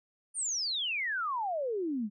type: exponential sweep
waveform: sine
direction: down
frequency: 9397 to 196 Hz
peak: -30 dBFS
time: 0.34-2.1 s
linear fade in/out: 50 ms
effects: none